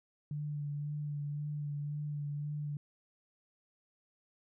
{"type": "tone with vibrato", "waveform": "sine", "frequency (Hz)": 146.83, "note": "D3", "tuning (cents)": 0, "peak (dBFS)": -35, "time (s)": [0.31, 2.77], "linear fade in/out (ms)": 2, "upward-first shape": "sine", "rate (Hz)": 1.9, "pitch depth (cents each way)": 22, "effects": []}